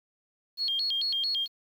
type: tone with vibrato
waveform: sine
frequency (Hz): 3729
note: A#7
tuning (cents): 0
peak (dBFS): -26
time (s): 0.57-1.48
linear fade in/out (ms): 50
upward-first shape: square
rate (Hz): 4.5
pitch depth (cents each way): 260
effects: 9-bit